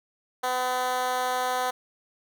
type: tone with high-pass filter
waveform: 10% pulse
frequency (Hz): 252.6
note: B3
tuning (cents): +39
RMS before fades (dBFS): -27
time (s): 0.43-1.71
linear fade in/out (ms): 10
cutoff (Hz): 650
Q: 1.9
effects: none